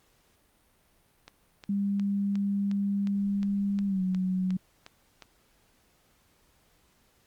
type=click train; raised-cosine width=0.2 ms; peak=-27 dBFS; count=12; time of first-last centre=1.28-5.223 s; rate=2.79 Hz
type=tone with pitch glide; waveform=sine; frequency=200 to 185.53 Hz; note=G3 to F#3; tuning=+35 to +5 cents; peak=-25 dBFS; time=1.69-4.57 s; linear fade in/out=5 ms; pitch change=-130 cents; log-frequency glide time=3.86-4.02 s
effects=pink hiss -66 dBFS RMS until 7.26 s + Opus 48 kbps